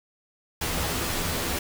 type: noise with comb filter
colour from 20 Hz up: pink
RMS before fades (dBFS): -28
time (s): 0.61-1.59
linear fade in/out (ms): 5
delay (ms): 12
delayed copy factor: +0.65
effects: none